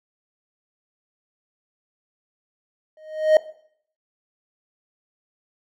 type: tone with exponential growth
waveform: triangle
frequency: 622.3 Hz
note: D#5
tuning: in tune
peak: -6 dBFS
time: 2.97-3.37 s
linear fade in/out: 2 ms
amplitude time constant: 86 ms
effects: noise-tail reverb RT60 0.6 s tail -18 dB re dry